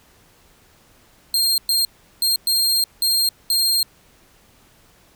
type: tone bursts at uneven times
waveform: sawtooth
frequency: 4205 Hz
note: C8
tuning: 8 cents sharp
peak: -13 dBFS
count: 6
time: 1.34-1.58 / 1.69-1.85 / 2.22-2.36 / 2.47-2.84 / 3.02-3.29 / 3.5-3.83 s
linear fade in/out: 2 ms
effects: pink hiss -54 dBFS RMS until 5.15 s